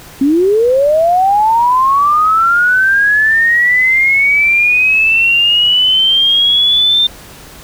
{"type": "linear sweep", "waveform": "sine", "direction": "up", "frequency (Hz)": [261.5, 3609], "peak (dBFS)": -7, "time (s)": [0.21, 7.07], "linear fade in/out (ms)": 5, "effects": ["pink hiss -35 dBFS RMS until 7.63 s"]}